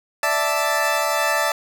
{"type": "chord", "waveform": "20% pulse", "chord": "D suspended second", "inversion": "none", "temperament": "equal", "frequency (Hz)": [587.3, 659.3, 880], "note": ["D5", "E5", "A5"], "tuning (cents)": [0, 0, 0], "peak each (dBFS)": -18, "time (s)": [0.23, 1.52], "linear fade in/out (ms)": 2, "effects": []}